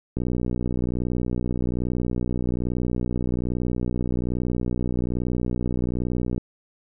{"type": "click train", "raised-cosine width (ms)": 3, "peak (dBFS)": -13, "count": 381, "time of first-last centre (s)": [0.17, 6.379], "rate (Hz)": 61.2, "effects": []}